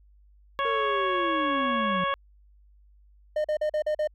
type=harmonic tone; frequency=554.4 Hz; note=C#5; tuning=in tune; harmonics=1 / 2 / 3 / 4 / 5 / 6; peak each=-31 / -26 / -33 / -38 / -39 / -38 dBFS; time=0.59-2.14 s; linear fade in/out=0 ms
type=linear sweep; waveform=triangle; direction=down; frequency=466.2 to 174.61 Hz; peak=-27 dBFS; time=0.65-2.04 s; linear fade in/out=2 ms
type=tone bursts; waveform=triangle; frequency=609 Hz; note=D#5; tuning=37 cents flat; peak=-21 dBFS; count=6; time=3.36-4.074 s; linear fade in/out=5 ms; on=84 ms; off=42 ms
effects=added 50 Hz sine -54 dBFS peak until 4.14 s